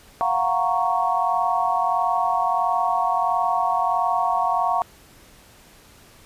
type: chord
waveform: sine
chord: Gb major seventh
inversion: third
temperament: equal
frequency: 698.5 / 740 / 932.3 / 1108.7 Hz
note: F5 / Gb5 / Bb5 / Db6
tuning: 0 / 0 / 0 / 0 cents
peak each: -24 dBFS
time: 0.21-4.82 s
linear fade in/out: 0 ms
effects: pink hiss -50 dBFS RMS until 6.25 s + resampled to 32000 Hz